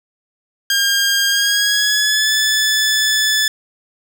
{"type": "tone with pitch glide", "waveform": "15% pulse", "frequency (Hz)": [1610, 1735.6], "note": ["G6", "A6"], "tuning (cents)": [46, -24], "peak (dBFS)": -7, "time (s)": [0.7, 3.48], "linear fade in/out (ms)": 2, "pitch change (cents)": 130, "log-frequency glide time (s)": [1.29, 2.32], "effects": []}